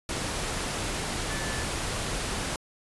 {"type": "tone in noise", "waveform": "sine", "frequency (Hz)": 1744, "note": "A6", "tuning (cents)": -16, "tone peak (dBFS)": -38, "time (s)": [1.3, 1.64], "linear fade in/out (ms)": 2, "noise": "pink", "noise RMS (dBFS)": -31, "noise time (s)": [0.09, 2.56], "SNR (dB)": -10, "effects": ["resampled to 24000 Hz"]}